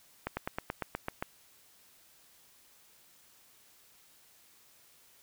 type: slowing click train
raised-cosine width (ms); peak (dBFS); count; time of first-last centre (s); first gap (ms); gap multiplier
0.5; -18; 9; 0.27-1.225; 100; 1.05
effects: white hiss -62 dBFS RMS until 5.22 s